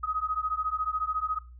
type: beating tone pair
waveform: sine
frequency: 1253 / 1267 Hz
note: D#6 / D#6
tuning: +12 / +31 cents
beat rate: 14 Hz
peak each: -30 dBFS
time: 0.03-1.39 s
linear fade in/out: 10 ms
effects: noise-tail reverb RT60 0.3 s tail -18 dB re dry + added 61 Hz sine -45 dBFS peak until 1.59 s